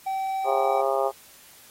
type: tone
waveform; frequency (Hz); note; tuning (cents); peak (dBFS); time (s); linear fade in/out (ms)
triangle; 770; G5; -31; -23; 0.06-0.82; 10
type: harmonic tone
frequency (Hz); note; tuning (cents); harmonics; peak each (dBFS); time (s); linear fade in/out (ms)
135.1; C#3; -44; 3 / 4 / 5 / 6 / 7 / 8 / 9; -28 / -26 / -27 / -28 / -34 / -36 / -32; 0.44-1.12; 50
effects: white hiss -51 dBFS RMS until 1.7 s + AAC 48 kbps